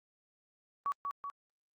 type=tone with echo; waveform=sine; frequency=1130 Hz; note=C#6; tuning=33 cents sharp; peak=-30 dBFS; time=0.86-0.92 s; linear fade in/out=0 ms; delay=190 ms; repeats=2; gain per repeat=-4 dB; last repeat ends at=1.3 s; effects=Opus 32 kbps